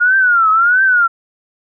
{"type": "tone with vibrato", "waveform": "sine", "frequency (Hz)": 1416, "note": "F6", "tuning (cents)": 23, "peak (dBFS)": -8, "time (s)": [0, 1.08], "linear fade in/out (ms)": 20, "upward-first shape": "triangle", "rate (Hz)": 1.5, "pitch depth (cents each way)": 190, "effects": []}